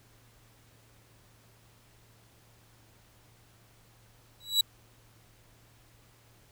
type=tone with exponential growth; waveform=40% pulse; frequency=3910 Hz; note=B7; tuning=18 cents flat; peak=-17 dBFS; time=4.4-4.61 s; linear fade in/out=5 ms; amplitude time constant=45 ms; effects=added 114 Hz sine -62 dBFS peak until 6.51 s + pink hiss -62 dBFS RMS until 6.51 s